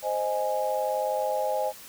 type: chord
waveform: sine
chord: Ab major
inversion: first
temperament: equal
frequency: 523.3 / 622.3 / 830.6 Hz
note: C5 / Eb5 / Ab5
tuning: 0 / 0 / 0 cents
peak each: -29 dBFS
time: 0.02-1.73 s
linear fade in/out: 50 ms
effects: white hiss -46 dBFS RMS until 1.88 s